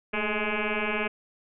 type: tone with frequency modulation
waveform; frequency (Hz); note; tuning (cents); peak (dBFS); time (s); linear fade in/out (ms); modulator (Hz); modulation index
sine; 1046.5; C6; 0; -25; 0.13-1.08; 10; 211; 7.8
effects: none